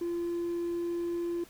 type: tone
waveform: triangle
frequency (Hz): 343.8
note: F4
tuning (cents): -27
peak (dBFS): -27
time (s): 0.01-1.44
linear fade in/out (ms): 5
effects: tanh soft clip ceiling -25 dBFS + pink hiss -55 dBFS RMS until 1.49 s